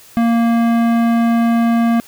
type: tone with tanh clipping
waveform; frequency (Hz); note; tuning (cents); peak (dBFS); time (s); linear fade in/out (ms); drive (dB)
sine; 232.1; A#3; -7; -13; 0.17-2; 0; 17
effects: white hiss -43 dBFS RMS until 2.07 s